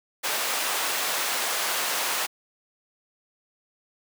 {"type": "high-pass noise", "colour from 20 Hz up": "pink", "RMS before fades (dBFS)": -27, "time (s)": [0.23, 2.27], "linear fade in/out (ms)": 20, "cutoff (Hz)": 730, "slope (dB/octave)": 12, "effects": []}